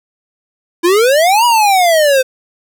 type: exponential two-way sweep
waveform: square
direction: up then down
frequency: 330 to 980 to 510 Hz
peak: -8 dBFS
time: 0.83-2.23 s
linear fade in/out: 20 ms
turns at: 1.45 s
effects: none